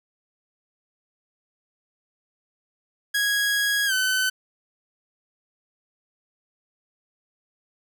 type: tone with pitch glide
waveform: sawtooth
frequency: 1655 to 1517.6 Hz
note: G#6 to F#6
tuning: -6 to +43 cents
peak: -17 dBFS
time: 3.14-4.3 s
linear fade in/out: 10 ms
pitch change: -151 cents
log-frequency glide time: 3.86-3.93 s
effects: none